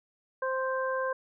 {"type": "harmonic tone", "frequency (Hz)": 523.3, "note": "C5", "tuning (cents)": 0, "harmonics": [1, 2, 3], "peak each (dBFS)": [-30, -33, -35], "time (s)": [0.42, 1.13], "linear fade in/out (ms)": 5, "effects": []}